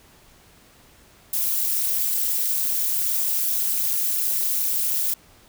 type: noise with amplitude modulation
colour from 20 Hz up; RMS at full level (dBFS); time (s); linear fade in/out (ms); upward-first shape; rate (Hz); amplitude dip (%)
violet; -19; 1.33-5.14; 5; sine; 259; 90
effects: pink hiss -53 dBFS RMS until 5.48 s